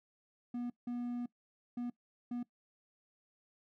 triangle tone bursts at uneven times, 242.3 Hz, B3, 33 cents flat, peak -34 dBFS, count 4, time 0.54-0.7 / 0.87-1.26 / 1.77-1.9 / 2.31-2.43 s, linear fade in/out 5 ms, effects noise-tail reverb RT60 0.1 s tail -20 dB re dry

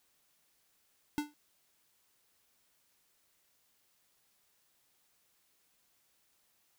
square tone with exponential decay, 295.9 Hz, D4, 13 cents sharp, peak -28 dBFS, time 1.18-1.34 s, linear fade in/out 0 ms, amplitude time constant 33 ms, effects white hiss -73 dBFS RMS until 6.78 s

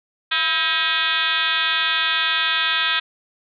sine tone with frequency modulation, 2511 Hz, D#7, 15 cents sharp, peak -17 dBFS, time 0.31-3 s, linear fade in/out 10 ms, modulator 304 Hz, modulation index 4.2, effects none

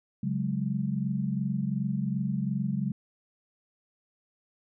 sine chord, C# suspended fourth, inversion none, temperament equal, 138.59 / 185 / 207.7 Hz, C#3 / F#3 / G#3, 0 / 0 / 0 cents, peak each -31 dBFS, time 0.23-2.92 s, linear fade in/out 5 ms, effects none

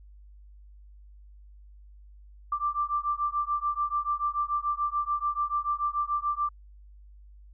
sine beating tone pair, 1174.7 / 1181.6 Hz, D6 / D6, 0 / +10 cents, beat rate 6.9 Hz, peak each -29 dBFS, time 2.52-6.49 s, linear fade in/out 5 ms, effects added 50 Hz sine -48 dBFS peak until 7.53 s

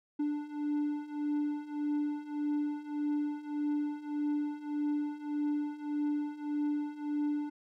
triangle beating tone pair, 293.7 / 295.4 Hz, D4 / D4, 0 / +10 cents, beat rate 1.7 Hz, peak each -34 / -31 dBFS, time 0.19-7.5 s, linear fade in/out 10 ms, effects none

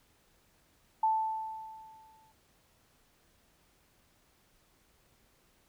sine tone with exponential decay, 880 Hz, A5, in tune, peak -23 dBFS, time 1.03-2.32 s, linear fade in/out 5 ms, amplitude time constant 280 ms, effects pink hiss -68 dBFS RMS until 5.68 s

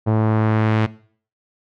sawtooth tone with low-pass filter sweep, 109.3 Hz, A2, 11 cents flat, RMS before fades -17 dBFS, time 0.06-0.87 s, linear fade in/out 20 ms, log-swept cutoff 800 to 2800 Hz, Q 0.99, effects noise-tail reverb RT60 0.5 s tail -19 dB re dry

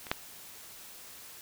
clicks, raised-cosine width 0.3 ms, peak -27 / -11 dBFS, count 2, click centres 0.068 / 0.115 s, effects white hiss -49 dBFS RMS until 1.41 s

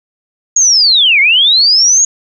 sine linear two-way sweep, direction down then up, 6730 to 2093 to 6730 Hz, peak -5 dBFS, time 0.56-2.05 s, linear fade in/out 5 ms, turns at 1.2 s, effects none

